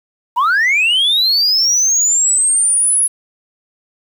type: linear sweep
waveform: sine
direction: up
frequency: 909 to 10600 Hz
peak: -8 dBFS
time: 0.36-3.08 s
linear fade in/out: 20 ms
effects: tanh soft clip ceiling -9 dBFS + 7-bit